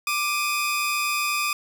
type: tone pair together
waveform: sawtooth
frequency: 1181 / 2502 Hz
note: D6 / D#7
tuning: +9 / +9 cents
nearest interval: octave + minor second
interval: 1300 cents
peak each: -22 dBFS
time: 0.07-1.53 s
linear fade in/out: 2 ms
effects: none